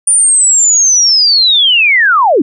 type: linear sweep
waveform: sine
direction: down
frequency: 9397 to 243.5 Hz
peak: -5 dBFS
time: 0.07-2.42 s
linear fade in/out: 5 ms
effects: none